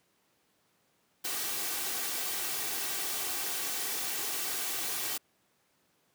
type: noise with comb filter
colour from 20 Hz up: white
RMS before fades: -34 dBFS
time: 1.24-5.18 s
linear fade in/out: 10 ms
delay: 2.6 ms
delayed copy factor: +0.5
effects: pink hiss -71 dBFS RMS until 6.14 s + high-pass 150 Hz 12 dB/octave